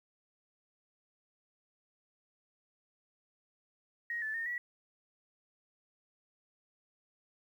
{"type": "tone with pitch steps", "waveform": "sine", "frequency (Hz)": [1881, 1746, 1832, 1935], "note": ["A#6", "A6", "A#6", "B6"], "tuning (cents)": [15, -14, -31, -36], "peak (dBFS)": -34, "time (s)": [4.1, 4.58], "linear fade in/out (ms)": 2, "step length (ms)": 120, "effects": ["11-bit"]}